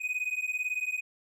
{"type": "beating tone pair", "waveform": "triangle", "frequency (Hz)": [2489, 2507], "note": ["D#7", "D#7"], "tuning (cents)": [0, 12], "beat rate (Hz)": 18, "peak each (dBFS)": -31, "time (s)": [0, 1.01], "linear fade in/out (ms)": 20, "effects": []}